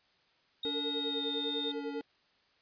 sine tone with pitch glide, 3723 to 3663 Hz, A#7 to A#7, -3 to -31 cents, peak -34 dBFS, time 0.63-1.72 s, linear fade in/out 5 ms, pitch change -28 cents, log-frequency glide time 1.07-1.27 s
sine tone with tremolo, 453.6 Hz, A#4, 47 cents flat, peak -34 dBFS, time 0.65-2.02 s, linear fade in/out 5 ms, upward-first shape sine, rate 10 Hz, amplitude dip 100%
square tone with vibrato, 284.7 Hz, C#4, 46 cents sharp, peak -39 dBFS, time 0.65-2.01 s, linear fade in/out 0 ms, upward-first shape triangle, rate 1.4 Hz, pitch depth 15 cents each way
effects white hiss -69 dBFS RMS until 2.61 s + resampled to 11025 Hz

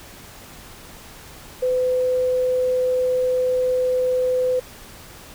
sine tone, 506 Hz, B4, 42 cents sharp, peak -17 dBFS, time 1.62-4.6 s, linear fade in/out 10 ms, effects pink hiss -42 dBFS RMS until 5.34 s

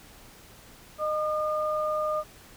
sine tone pair together, 614 / 1213.9 Hz, D#5 / D#6, -23 / -43 cents, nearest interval octave, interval 1180 cents, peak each -27 / -29 dBFS, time 0.98-2.24 s, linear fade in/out 50 ms, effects pink hiss -51 dBFS RMS until 2.56 s

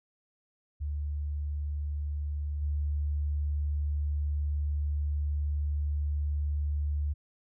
sine tone with level steps, 73.42 Hz, D2, in tune, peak -30 / -27 dBFS, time 0.8-7.14 s, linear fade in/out 20 ms, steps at 2.61 s, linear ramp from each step 20 ms, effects none

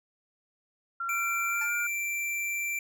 sine tone with pitch glide, 1371 to 1425.1 Hz, F6 to F6, -32 to +35 cents, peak -30 dBFS, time 1-1.87 s, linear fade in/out 5 ms, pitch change +67 cents, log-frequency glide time 1.48-1.73 s
square tone, 2349 Hz, D7, in tune, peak -30 dBFS, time 1.09-2.79 s, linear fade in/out 2 ms
25% pulse tone with exponential decay, 880 Hz, A5, in tune, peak -35 dBFS, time 1.61-1.79 s, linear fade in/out 5 ms, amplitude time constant 37 ms
effects none

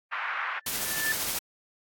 pink band-pass noise, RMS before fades -32 dBFS, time 0.11-0.6 s, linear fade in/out 20 ms, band 1100 to 2100 Hz, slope 24 dB/octave
sine tone with exponential growth, 1760 Hz, A6, in tune, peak -23 dBFS, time 0.56-1.12 s, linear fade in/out 0 ms, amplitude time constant 120 ms
white noise with tremolo, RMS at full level -29 dBFS, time 0.66-1.39 s, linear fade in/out 5 ms, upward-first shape triangle, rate 13 Hz, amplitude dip 35%
effects AAC 64 kbps

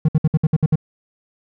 triangle tone bursts, 155.56 Hz, D#3, in tune, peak -9 dBFS, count 8, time 0.05-0.757 s, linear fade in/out 5 ms, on 35 ms, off 61 ms, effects none

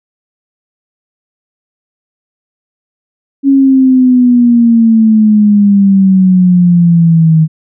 sine exponential sweep, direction down, 277.2 to 156.9 Hz, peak -3 dBFS, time 3.43-7.48 s, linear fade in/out 50 ms, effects none

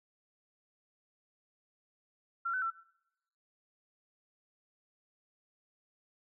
sine tone with pitch steps, 1368 / 1512 / 1344 Hz, F6 / F#6 / E6, -36 / +37 / +33 cents, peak -31 dBFS, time 2.45-2.705 s, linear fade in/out 10 ms, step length 85 ms, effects noise-tail reverb RT60 0.8 s tail -21 dB re dry

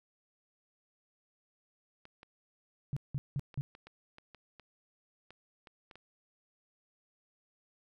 clicks, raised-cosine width 0.3 ms, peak -36 dBFS, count 12, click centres 2.054 / 2.231 / 3.542 / 3.751 / 3.87 / 4.184 / 4.347 / 4.597 / 5.306 / 5.672 / 5.912 / 5.956 s
sine tone bursts, 139.5 Hz, C#3, 11 cents sharp, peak -31 dBFS, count 4, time 2.93-3.61 s, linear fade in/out 0 ms, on 35 ms, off 180 ms
effects none

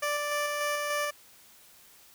15% pulse tone with tremolo, 587.3 Hz, D5, in tune, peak -21 dBFS, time 0.02-1.11 s, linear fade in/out 10 ms, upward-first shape square, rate 3.4 Hz, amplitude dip 25%, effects white hiss -56 dBFS RMS until 2.14 s

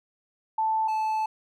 sine / triangle tone pair in turn, 880 / 871.9 Hz, A5 / A5, 0 / -16 cents, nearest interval unison, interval 16 cents, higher first, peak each -22 dBFS, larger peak neither, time 0.58-0.88 / 0.88-1.26 s, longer second, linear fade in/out 5 ms, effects none

